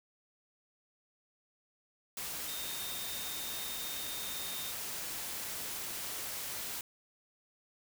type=tone in noise; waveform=sine; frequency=3673 Hz; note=A#7; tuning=26 cents flat; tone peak=-44 dBFS; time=2.48-4.71 s; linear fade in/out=2 ms; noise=white; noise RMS=-40 dBFS; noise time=2.17-6.81 s; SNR=-7 dB; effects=none